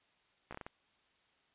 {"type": "slowing click train", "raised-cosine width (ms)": 0.5, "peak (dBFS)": -29, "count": 6, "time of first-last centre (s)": [0.51, 0.665], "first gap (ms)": 15, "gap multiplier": 1.37, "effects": ["white hiss -72 dBFS RMS until 1.54 s", "resampled to 8000 Hz"]}